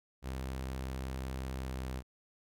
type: tone with pitch glide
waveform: sawtooth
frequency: 65.41 to 64.62 Hz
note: C2 to C2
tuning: 0 to -21 cents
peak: -33 dBFS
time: 0.22-2.03 s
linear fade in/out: 50 ms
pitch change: -21 cents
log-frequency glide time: 1.54-1.8 s
effects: none